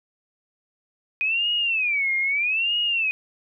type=tone with vibrato; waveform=sine; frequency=2476 Hz; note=D#7; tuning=9 cents flat; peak=-20 dBFS; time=1.21-3.11 s; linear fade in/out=0 ms; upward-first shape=sine; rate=0.79 Hz; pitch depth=260 cents each way; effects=none